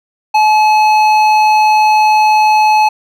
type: tone with hard clipping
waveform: sine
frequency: 857 Hz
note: A5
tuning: 46 cents flat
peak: -8 dBFS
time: 0.34-2.89 s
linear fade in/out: 10 ms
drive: 10 dB
effects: none